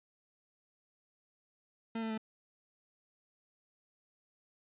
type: tone with pitch steps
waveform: 40% pulse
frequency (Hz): 226.3 / 222.8 / 219.4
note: A3 / A3 / A3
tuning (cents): +49 / +22 / -5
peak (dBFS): -34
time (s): 1.95-2.178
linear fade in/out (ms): 5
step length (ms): 76
effects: resampled to 8000 Hz